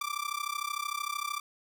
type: tone with amplitude modulation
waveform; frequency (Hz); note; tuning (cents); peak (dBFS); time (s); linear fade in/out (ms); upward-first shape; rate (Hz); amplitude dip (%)
sawtooth; 1174.7; D6; 0; -25; 0.01-1.4; 5; sine; 33.2; 90
effects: 11-bit